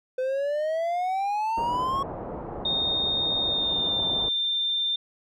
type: exponential sweep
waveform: triangle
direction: up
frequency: 507 to 1108.7 Hz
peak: -22 dBFS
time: 0.18-2.03 s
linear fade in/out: 5 ms
type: low-pass noise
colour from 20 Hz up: white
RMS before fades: -35 dBFS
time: 1.57-4.29 s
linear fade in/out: 5 ms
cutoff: 830 Hz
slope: 24 dB/octave
type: tone with pitch glide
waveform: sine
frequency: 3680 to 3588 Hz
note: A#7 to A7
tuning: -23 to +33 cents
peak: -23 dBFS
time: 2.65-4.96 s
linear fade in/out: 5 ms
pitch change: -44 cents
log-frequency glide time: 3.41-4.03 s
effects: none